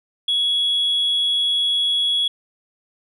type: tone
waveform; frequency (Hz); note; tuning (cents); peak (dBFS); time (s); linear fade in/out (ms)
sine; 3353; G#7; +16; -15; 0.28-2.28; 5
effects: tanh soft clip ceiling -14 dBFS